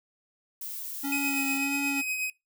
violet noise, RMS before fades -37 dBFS, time 0.61-1.58 s, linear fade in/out 5 ms
square tone with vibrato, 277.6 Hz, C#4, 3 cents sharp, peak -30 dBFS, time 1.03-2.02 s, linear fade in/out 20 ms, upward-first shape sine, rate 1.6 Hz, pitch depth 22 cents each way
45% pulse tone with tremolo, 2522 Hz, D#7, 23 cents sharp, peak -26 dBFS, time 1.12-2.3 s, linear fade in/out 2 ms, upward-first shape triangle, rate 8.3 Hz, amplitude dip 45%
effects noise-tail reverb RT60 0.2 s tail -22 dB re dry

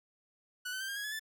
sawtooth tone with pitch steps, 1480 / 1522.5 / 1566.2 / 1611.2 / 1657.4 / 1705 / 1753.9 Hz, F#6 / F#6 / G6 / G6 / G#6 / G#6 / A6, 0 / +49 / -2 / +47 / -4 / +45 / -6 cents, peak -33 dBFS, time 0.65-1.196 s, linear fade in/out 10 ms, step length 78 ms, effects none

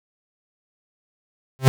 45% pulse tone with exponential growth, 131.9 Hz, C3, 14 cents sharp, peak -6 dBFS, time 1.59-1.68 s, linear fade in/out 0 ms, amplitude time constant 18 ms, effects none

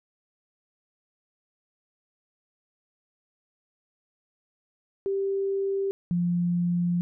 sine tone pair in turn, 392 / 174.62 Hz, G4 / F3, 0 / 0 cents, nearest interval octave + major second, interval 1400 cents, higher first, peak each -24 / -22 dBFS, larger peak second, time 5.06-5.91 / 6.11-7.01 s, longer second, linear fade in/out 0 ms, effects none

